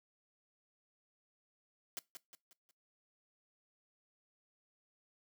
white noise with echo, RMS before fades -42 dBFS, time 1.97-1.99 s, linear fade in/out 0 ms, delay 180 ms, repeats 4, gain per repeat -7 dB, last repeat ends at 2.71 s, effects noise-tail reverb RT60 0.2 s tail -22 dB re dry + high-pass 150 Hz 12 dB/octave

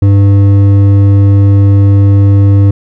sine tone with hard clipping, 99.6 Hz, G2, 28 cents sharp, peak -4 dBFS, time 0.02-2.71 s, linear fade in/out 5 ms, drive 8 dB, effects none

